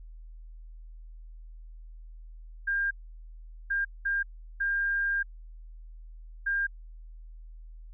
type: tone bursts at uneven times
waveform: sine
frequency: 1603 Hz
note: G6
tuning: 38 cents sharp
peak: -25 dBFS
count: 5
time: 2.67-2.91 / 3.7-3.85 / 4.05-4.23 / 4.6-5.23 / 6.46-6.67 s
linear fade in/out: 10 ms
effects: added 40 Hz sine -43 dBFS peak until 7.93 s